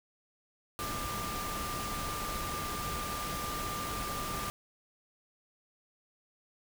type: tone in noise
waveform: sine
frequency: 1192 Hz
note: D6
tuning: 25 cents sharp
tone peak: -38 dBFS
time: 0.79-4.5 s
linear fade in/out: 0 ms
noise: pink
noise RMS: -38 dBFS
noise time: 0.79-4.5 s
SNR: -3 dB
effects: none